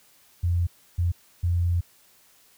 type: tone bursts at uneven times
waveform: sine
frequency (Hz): 86.9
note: F2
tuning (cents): -8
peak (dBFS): -20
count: 3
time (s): 0.43-0.67 / 0.98-1.12 / 1.43-1.81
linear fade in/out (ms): 10
effects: white hiss -58 dBFS RMS until 2.57 s